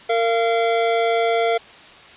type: tone pair together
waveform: square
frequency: 458.5 / 687 Hz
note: A#4 / F5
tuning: -29 / -29 cents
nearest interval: perfect fifth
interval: 700 cents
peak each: -20 dBFS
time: 0.09-1.58 s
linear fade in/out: 10 ms
effects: white hiss -43 dBFS RMS until 2.16 s + resampled to 8000 Hz